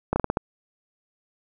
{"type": "slowing click train", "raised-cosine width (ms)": 1, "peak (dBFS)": -8, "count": 6, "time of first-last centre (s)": [0.13, 0.371], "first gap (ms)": 30, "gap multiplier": 1.24, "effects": []}